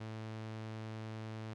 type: tone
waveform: sawtooth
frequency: 110 Hz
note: A2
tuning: in tune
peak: -38 dBFS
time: 0-1.54 s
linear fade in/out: 10 ms
effects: low-pass 5000 Hz 12 dB/octave